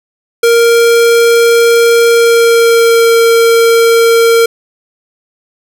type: tone with pitch glide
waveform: square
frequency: 466.2 to 460.6 Hz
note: A#4 to A#4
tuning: 0 to -21 cents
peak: -5 dBFS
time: 0.43-4.46 s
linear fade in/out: 5 ms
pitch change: -21 cents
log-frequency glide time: 2.09-3.12 s
effects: none